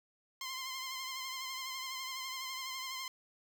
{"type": "tone with vibrato", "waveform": "10% pulse", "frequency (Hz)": 1046.5, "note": "C6", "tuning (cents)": 0, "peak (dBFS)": -31, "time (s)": [0.41, 3.08], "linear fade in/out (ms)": 2, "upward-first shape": "triangle", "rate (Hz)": 12, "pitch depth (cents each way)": 45, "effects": []}